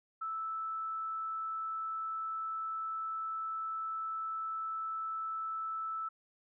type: tone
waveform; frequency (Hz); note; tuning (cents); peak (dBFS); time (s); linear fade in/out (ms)
sine; 1315; E6; -5; -35; 0.21-6.09; 10
effects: none